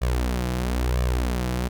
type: tone with flanger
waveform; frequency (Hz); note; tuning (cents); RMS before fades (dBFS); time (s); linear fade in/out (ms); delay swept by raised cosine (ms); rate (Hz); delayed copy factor
sawtooth; 61.7; B1; -1; -24; 0.01-1.69; 20; 1.7 to 6; 1; +0.7
effects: none